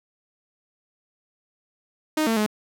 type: tone with pitch steps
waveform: sawtooth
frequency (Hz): 309.8 / 225.2 / 212.3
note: D#4 / A3 / G#3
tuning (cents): -7 / +40 / +38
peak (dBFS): -16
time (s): 2.17-2.464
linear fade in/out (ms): 5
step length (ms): 98
effects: none